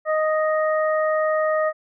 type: harmonic tone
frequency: 622.3 Hz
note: D#5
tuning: in tune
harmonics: 1 / 2 / 3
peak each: -19 / -25 / -29 dBFS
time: 0.05-1.73 s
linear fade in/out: 50 ms
effects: none